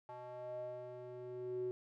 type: tone with band-pass filter sweep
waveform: square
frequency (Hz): 124.2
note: B2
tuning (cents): +10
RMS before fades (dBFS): -45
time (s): 0.09-1.71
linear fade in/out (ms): 0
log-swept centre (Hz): 790 to 360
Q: 7.2
effects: none